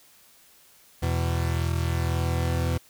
40% pulse tone pair together, 83.9 / 125.71 Hz, E2 / B2, +31 / +31 cents, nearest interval perfect fifth, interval 700 cents, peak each -24 / -27 dBFS, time 1.02-2.78 s, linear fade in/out 10 ms, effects white hiss -56 dBFS RMS until 2.89 s

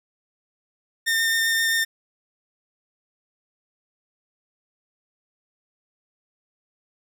sawtooth tone with vibrato, 1815 Hz, A#6, 47 cents flat, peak -16 dBFS, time 1.06-1.85 s, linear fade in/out 20 ms, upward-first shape sine, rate 7.6 Hz, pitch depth 10 cents each way, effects none

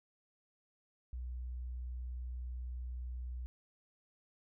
sine tone, 61.74 Hz, B1, in tune, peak -39 dBFS, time 1.13-3.46 s, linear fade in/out 0 ms, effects none

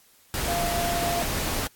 sine tone in noise, 691 Hz, F5, 19 cents flat, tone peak -26 dBFS, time 0.48-1.22 s, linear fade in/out 0 ms, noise pink, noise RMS -28 dBFS, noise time 0.34-1.67 s, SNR -1 dB, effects white hiss -58 dBFS RMS until 1.75 s + AAC 64 kbps

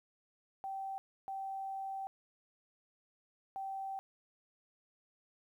sine tone bursts at uneven times, 776 Hz, G5, 18 cents flat, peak -38 dBFS, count 3, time 0.64-0.98 / 1.28-2.07 / 3.56-3.99 s, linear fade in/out 0 ms, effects 12-bit

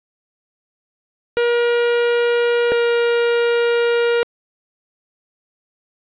45% pulse tone pair in turn, 476 / 472.4 Hz, A#4 / A#4, +36 / +23 cents, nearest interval unison, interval 13 cents, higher first, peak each -14 dBFS, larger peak neither, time 1.37-2.72 / 2.72-4.23 s, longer second, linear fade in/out 0 ms, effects resampled to 8000 Hz + 9-bit

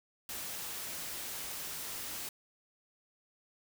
white noise, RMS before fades -41 dBFS, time 0.29-2.29 s, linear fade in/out 2 ms, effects none

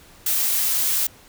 blue noise, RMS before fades -21 dBFS, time 0.26-1.07 s, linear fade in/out 5 ms, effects pink hiss -49 dBFS RMS until 1.28 s

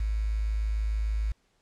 sine tone with quantisation, 53.4 Hz, G#1, 49 cents sharp, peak -25 dBFS, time 0-1.32 s, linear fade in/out 5 ms, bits 8, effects pink hiss -70 dBFS RMS until 1.61 s + low-pass 8000 Hz 12 dB/octave

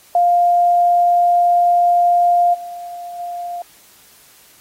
sine tone with level steps, 701 Hz, F5, 6 cents sharp, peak -10 / -27 / -23 dBFS, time 0.15-3.62 s, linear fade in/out 2 ms, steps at 2.53 / 3.18 s, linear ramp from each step 20 ms, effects white hiss -48 dBFS RMS until 4.6 s + AAC 48 kbps

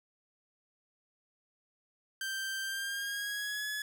sawtooth tone with pitch glide, 1568 to 1700.1 Hz, G6 to G#6, 0 to +40 cents, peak -31 dBFS, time 2.21-3.82 s, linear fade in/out 2 ms, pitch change +140 cents, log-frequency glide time 2.62-3.68 s, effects 10-bit

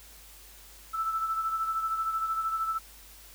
sine beating tone pair, 1318 / 1331 Hz, E6 / E6, -1 / +16 cents, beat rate 13 Hz, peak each -28 / -37 dBFS, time 0.93-2.79 s, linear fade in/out 20 ms, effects added 50 Hz sine -54 dBFS peak until 3.34 s + white hiss -52 dBFS RMS until 3.34 s

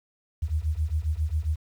sine beating tone pair, 74 / 81.4 Hz, D2 / E2, +14 / -21 cents, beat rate 7.4 Hz, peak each -27 dBFS, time 0.42-1.56 s, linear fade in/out 10 ms, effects 9-bit

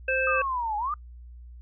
harmonic tone, 523.3 Hz, C5, in tune, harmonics 1 / 3 / 5, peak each -27 / -27 / -27 dBFS, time 0.08-0.42 s, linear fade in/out 5 ms
sine linear two-way sweep, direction down then up, 1252 to 818 to 1252 Hz, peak -26 dBFS, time 0.27-0.94 s, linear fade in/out 2 ms, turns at 0.77 s
effects noise-tail reverb RT60 0.1 s tail -25 dB re dry + added 60 Hz sine -42 dBFS peak until 1.61 s

